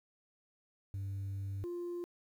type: tone pair in turn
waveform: sine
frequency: 98 / 349.2 Hz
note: G2 / F4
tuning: 0 / 0 cents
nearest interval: octave + minor seventh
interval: 2200 cents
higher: second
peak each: -34 / -35 dBFS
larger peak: first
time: 0.94-1.64 / 1.64-2.04 s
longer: first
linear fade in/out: 0 ms
effects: tanh soft clip ceiling -36 dBFS + 11-bit